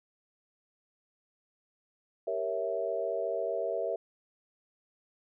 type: chord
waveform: sine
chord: G diminished seventh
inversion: none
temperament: equal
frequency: 392 / 466.2 / 554.4 / 659.3 Hz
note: G4 / Bb4 / Db5 / Fb5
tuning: 0 / 0 / 0 / 0 cents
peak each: -38 / -35 / -36 / -33 dBFS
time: 2.27-3.96 s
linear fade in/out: 5 ms
effects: none